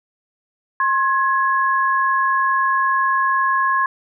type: tone pair together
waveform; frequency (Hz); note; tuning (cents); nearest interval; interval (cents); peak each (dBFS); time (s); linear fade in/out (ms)
sine; 1067.3 / 1675; C6 / G#6; +34 / +14; minor sixth; 780; -16 / -20; 0.8-3.86; 2
effects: none